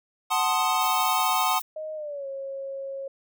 square chord, F# diminished seventh, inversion none, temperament equal with one note detuned, 744.7 / 880 / 1046.5 / 1244.5 Hz, F#5 / A5 / C6 / Eb6, +11 / 0 / 0 / 0 cents, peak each -28 dBFS, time 0.3-1.6 s, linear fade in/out 20 ms
violet noise, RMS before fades -35 dBFS, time 0.81-1.62 s, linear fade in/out 5 ms
sine tone with pitch glide, 622.3 to 544.9 Hz, D#5 to C#5, 0 to -30 cents, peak -31 dBFS, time 1.76-3.08 s, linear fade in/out 5 ms, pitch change -230 cents, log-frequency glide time 1.95-2.27 s
effects none

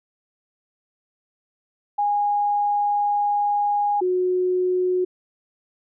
sine tone pair in turn, 822 / 365.1 Hz, G#5 / F#4, -18 / -23 cents, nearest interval octave + major second, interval 1405 cents, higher first, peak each -18 dBFS, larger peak neither, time 1.98-4.01 / 4.01-5.05 s, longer first, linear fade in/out 10 ms, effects none

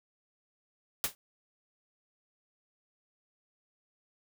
white noise with exponential decay, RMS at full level -26 dBFS, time 1.04-1.15 s, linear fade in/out 0 ms, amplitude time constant 23 ms, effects none

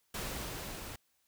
pink noise with level ramp, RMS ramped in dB -38 to -45 dBFS, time 0.14-0.96 s, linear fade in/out 5 ms, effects white hiss -75 dBFS RMS until 1.27 s

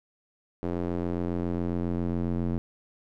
square tone with band-pass filter sweep, 43.65 Hz, F1, in tune, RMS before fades -29 dBFS, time 0.63-2.58 s, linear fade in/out 0 ms, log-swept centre 370 to 220 Hz, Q 1.2, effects none

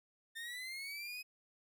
30% pulse linear sweep, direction up, 1803 to 2530 Hz, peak -40 dBFS, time 0.35-1.23 s, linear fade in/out 20 ms, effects 13-bit

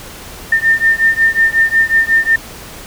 sine beating tone pair, 1804 / 1809.5 Hz, A6 / A6, +43 / +48 cents, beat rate 5.5 Hz, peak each -12 dBFS, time 0.52-2.36 s, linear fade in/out 5 ms, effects pink hiss -32 dBFS RMS until 2.86 s

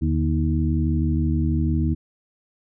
harmonic tone with a mistuned harmonic, 79.2 Hz, D#2, 31 cents sharp, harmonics 1 / 2 / 3 / 4, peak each -21 / -24 / -26 / -27 dBFS, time 0.01-1.95 s, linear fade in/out 20 ms, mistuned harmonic 2, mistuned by -77 cents, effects none

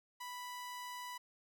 sawtooth tone, 987.8 Hz, B5, in tune, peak -40 dBFS, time 0.2-1.18 s, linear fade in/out 10 ms, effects none

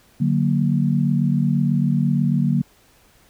sine chord, D augmented, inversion none, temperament equal, 146.83 / 185 / 233.1 Hz, D3 / F#3 / A#3, 0 / 0 / 0 cents, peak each -19 / -21 / -21 dBFS, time 0.2-2.62 s, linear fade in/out 10 ms, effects pink hiss -55 dBFS RMS until 3.29 s

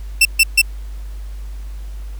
sawtooth tone bursts, 2681 Hz, E7, 29 cents sharp, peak -4 dBFS, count 3, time 0.21-0.616 s, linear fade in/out 5 ms, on 42 ms, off 140 ms, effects added 50 Hz sine -26 dBFS peak until 2.19 s + pink hiss -48 dBFS RMS until 2.19 s

